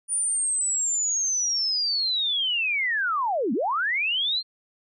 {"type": "linear two-way sweep", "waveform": "sine", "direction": "down then up", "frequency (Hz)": [9500, 200, 4243], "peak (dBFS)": -22, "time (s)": [0.08, 4.43], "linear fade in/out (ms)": 50, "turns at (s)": 3.53, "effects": []}